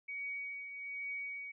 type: tone with tremolo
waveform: sine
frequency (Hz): 2253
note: C#7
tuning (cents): +28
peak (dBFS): -37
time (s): 0.08-1.52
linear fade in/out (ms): 10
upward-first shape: triangle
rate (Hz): 1.2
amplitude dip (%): 55
effects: none